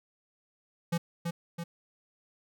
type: tone with echo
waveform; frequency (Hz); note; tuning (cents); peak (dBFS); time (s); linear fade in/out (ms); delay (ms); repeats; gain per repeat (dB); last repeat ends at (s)
square; 170; F3; -46; -27; 0.92-0.98; 10; 330; 2; -4; 1.64
effects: none